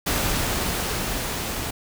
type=noise with level ramp; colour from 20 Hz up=pink; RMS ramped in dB=-23 to -29 dBFS; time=0.06-1.71 s; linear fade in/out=10 ms; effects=none